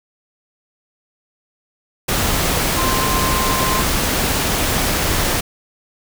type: tone in noise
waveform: sine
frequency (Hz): 1046.5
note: C6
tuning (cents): 0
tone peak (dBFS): -21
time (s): 2.77-3.82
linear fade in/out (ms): 10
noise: pink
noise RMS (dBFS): -18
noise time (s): 2.08-5.41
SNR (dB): -6
effects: none